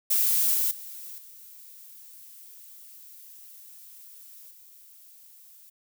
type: noise with level steps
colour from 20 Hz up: violet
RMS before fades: -23 / -25 / -41 / -48 / -52 dBFS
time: 0.1-5.7 s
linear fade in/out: 10 ms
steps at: 0.54 / 0.71 / 1.18 / 4.51 s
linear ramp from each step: 2 ms
effects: none